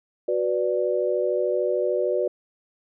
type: chord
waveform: sine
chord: B minor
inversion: second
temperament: equal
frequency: 370 / 493.9 / 587.3 Hz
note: F#4 / B4 / D5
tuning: 0 / 0 / 0 cents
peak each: -25 / -25 / -25 dBFS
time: 0.28-2.28 s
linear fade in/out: 5 ms
effects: none